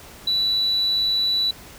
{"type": "tone", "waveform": "sine", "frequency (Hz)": 3951, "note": "B7", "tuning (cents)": 0, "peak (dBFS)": -17, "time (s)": [0.27, 1.51], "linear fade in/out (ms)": 5, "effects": ["tanh soft clip ceiling -14 dBFS", "pink hiss -43 dBFS RMS until 1.78 s"]}